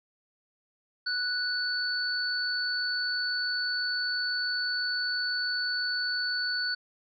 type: tone pair together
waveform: sine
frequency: 1480 / 4463 Hz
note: F#6 / C#8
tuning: 0 / +11 cents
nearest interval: octave + perfect fifth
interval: 1911 cents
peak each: -30 / -30 dBFS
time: 1.06-6.75 s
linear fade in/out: 10 ms
effects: none